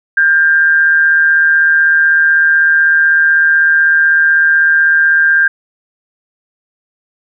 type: tone with amplitude modulation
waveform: sine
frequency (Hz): 1596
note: G6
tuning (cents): +31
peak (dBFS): -4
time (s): 0.17-5.48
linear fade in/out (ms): 5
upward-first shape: sine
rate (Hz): 156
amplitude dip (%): 50
effects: none